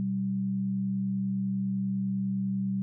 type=tone pair together; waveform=sine; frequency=123.47 / 193.48 Hz; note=B2 / G3; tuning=0 / -22 cents; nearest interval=minor sixth; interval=778 cents; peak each=-36 / -27 dBFS; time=0-2.82 s; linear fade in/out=0 ms; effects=none